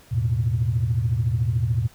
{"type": "chord", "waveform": "sine", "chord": "E suspended fourth", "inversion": "none", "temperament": "just", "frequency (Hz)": [82.41, 109.88, 123.61], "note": ["E2", "A2", "B2"], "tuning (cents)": [0, -2, 2], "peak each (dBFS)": [-27, -22, -22], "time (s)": [0.11, 1.88], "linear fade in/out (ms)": 20, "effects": ["tanh soft clip ceiling -11 dBFS", "pink hiss -52 dBFS RMS until 1.94 s"]}